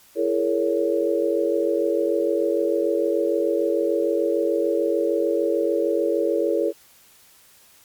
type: chord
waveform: sine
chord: A# half-diminished seventh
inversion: second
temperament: just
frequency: 335.6 / 419.5 / 466.2 / 559.4 Hz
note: E4 / G#4 / A#4 / C#5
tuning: +31 / +17 / 0 / +16 cents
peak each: -24 dBFS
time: 0.15-6.73 s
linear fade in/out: 50 ms
effects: white hiss -53 dBFS RMS until 7.84 s + MP3 96 kbps